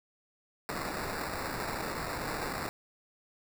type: noise with sample-and-hold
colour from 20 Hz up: white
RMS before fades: -36 dBFS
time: 0.69-2.69 s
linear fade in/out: 0 ms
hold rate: 3150 Hz
effects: none